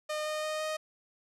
sawtooth tone with pitch steps, 610 / 613.9 / 617.8 / 621.7 Hz, D#5 / D#5 / D#5 / D#5, -34 / -23 / -12 / -2 cents, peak -28 dBFS, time 0.09-0.77 s, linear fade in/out 10 ms, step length 170 ms, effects low-pass 10000 Hz 12 dB/octave

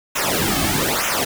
pink noise with flanger, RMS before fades -20 dBFS, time 0.15-1.25 s, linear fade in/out 10 ms, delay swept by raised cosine 0.22 to 2.12 ms, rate 1.1 Hz, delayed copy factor -0.9, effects none

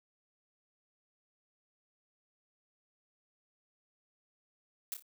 blue noise with echo, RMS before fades -37 dBFS, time 4.92-4.94 s, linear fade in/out 0 ms, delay 28 ms, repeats 3, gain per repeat -8 dB, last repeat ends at 5.024 s, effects none

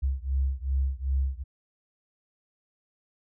sine beating tone pair, 66 / 68.6 Hz, C2 / C#2, +16 / -17 cents, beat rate 2.6 Hz, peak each -27 / -28 dBFS, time 0.02-1.44 s, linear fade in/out 20 ms, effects none

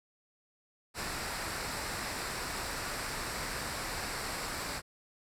pink noise with comb filter, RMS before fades -37 dBFS, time 0.94-4.82 s, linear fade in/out 50 ms, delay 0.31 ms, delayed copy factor -0.5, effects low-pass 11000 Hz 12 dB/octave

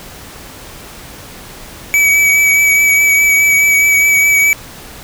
square tone with vibrato, 2281 Hz, C#7, 49 cents sharp, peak -8 dBFS, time 1.94-4.53 s, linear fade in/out 0 ms, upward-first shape triangle, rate 4.8 Hz, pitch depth 23 cents each way, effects pink hiss -33 dBFS RMS until 5.03 s

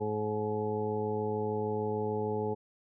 harmonic tone with a mistuned harmonic, 106.6 Hz, G#2, 46 cents sharp, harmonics 1 / 2 / 3 / 4 / 5 / 7 / 8, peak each -38 / -38 / -43 / -32 / -42 / -46 / -38 dBFS, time 0-2.55 s, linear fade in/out 20 ms, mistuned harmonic 7, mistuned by -39 cents, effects none

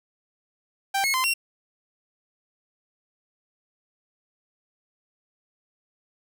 sawtooth tone with pitch steps, 785 / 2177 / 1035 / 2740 Hz, G5 / C#7 / C6 / F7, +2 / -32 / -19 / -34 cents, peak -18 dBFS, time 0.94-1.34 s, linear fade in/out 10 ms, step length 100 ms, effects none

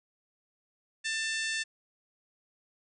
harmonic tone, 890 Hz, A5, 20 cents sharp, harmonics 2 / 3 / 4 / 5 / 6 / 7 / 8 / 9 / 10, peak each -33 / -37 / -39 / -41 / -43 / -44 / -45 / -46 / -47 dBFS, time 1.04-1.64 s, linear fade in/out 20 ms, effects none

